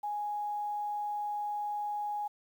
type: tone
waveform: sine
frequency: 830.6 Hz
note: G#5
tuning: in tune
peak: -32 dBFS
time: 0.03-2.28 s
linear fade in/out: 10 ms
effects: 10-bit